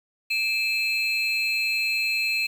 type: tone cluster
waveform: triangle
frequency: 2375 / 2605 / 4159 Hz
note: D7 / E7 / C8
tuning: +19 / -21 / -11 cents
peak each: -30 / -22 / -28 dBFS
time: 0.3-2.47 s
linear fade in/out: 10 ms
effects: 8-bit